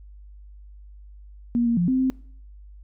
sine tone with pitch steps, 237.9 / 233.8 / 174.6 / 259.3 / 260.9 Hz, A#3 / A#3 / F3 / C4 / C4, +35 / +5 / 0 / -15 / -5 cents, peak -18 dBFS, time 1.55-2.1 s, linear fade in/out 0 ms, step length 110 ms, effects noise-tail reverb RT60 0.6 s tail -24 dB re dry + added 50 Hz sine -42 dBFS peak until 2.83 s

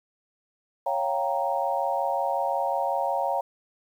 sine chord, G half-diminished seventh, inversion second, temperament equal, 554.4 / 698.5 / 784 / 932.3 Hz, Db5 / F5 / G5 / Bb5, 0 / 0 / 0 / 0 cents, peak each -29 dBFS, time 0.86-3.41 s, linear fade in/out 5 ms, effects 9-bit

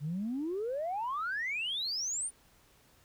sine exponential sweep, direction up, 138.59 to 9580 Hz, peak -31 dBFS, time 0-2.31 s, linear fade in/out 50 ms, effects tanh soft clip ceiling -28 dBFS + pink hiss -64 dBFS RMS until 3.04 s

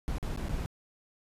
brown noise with dropouts, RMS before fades -33 dBFS, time 0.08-0.66 s, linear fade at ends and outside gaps 0 ms, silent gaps 0.183-0.228 / 0.362-0.374 / 0.486-0.494 s, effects resampled to 32000 Hz

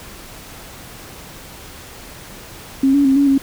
sine tone with pitch steps, 269.7 / 283.3 / 268.4 / 282.1 / 272.8 Hz, C#4 / C#4 / C4 / C#4 / C#4, -47 / +38 / +44 / +30 / -28 cents, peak -10 dBFS, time 2.83-3.38 s, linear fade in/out 5 ms, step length 110 ms, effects pink hiss -37 dBFS RMS until 3.42 s

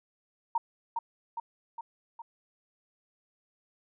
sine tone with echo, 927 Hz, A#5, 10 cents flat, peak -24 dBFS, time 0.55-0.58 s, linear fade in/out 5 ms, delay 410 ms, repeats 4, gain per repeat -4 dB, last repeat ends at 2.22 s, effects none

